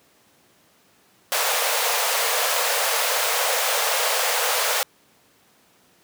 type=high-pass noise; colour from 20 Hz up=pink; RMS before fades=-22 dBFS; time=1.32-4.83 s; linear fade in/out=0 ms; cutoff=460 Hz; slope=96 dB/octave; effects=pink hiss -58 dBFS RMS until 6.03 s + high-pass 150 Hz 12 dB/octave